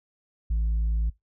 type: tone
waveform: sine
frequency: 55 Hz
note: A1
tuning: in tune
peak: -19 dBFS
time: 0.5-1.1 s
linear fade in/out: 10 ms
effects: noise-tail reverb RT60 0.2 s tail -24 dB re dry + tanh soft clip ceiling -21 dBFS